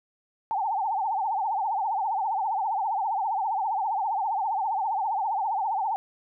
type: tone with vibrato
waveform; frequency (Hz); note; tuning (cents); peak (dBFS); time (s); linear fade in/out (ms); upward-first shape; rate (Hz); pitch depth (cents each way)
sine; 830.6; G#5; 0; -24; 0.51-5.96; 0; triangle; 15; 210
effects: none